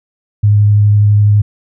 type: tone with vibrato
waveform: sine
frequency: 103.83 Hz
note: G#2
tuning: in tune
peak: -5 dBFS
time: 0.43-1.42 s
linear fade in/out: 10 ms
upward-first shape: sine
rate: 12 Hz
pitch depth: 11 cents each way
effects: none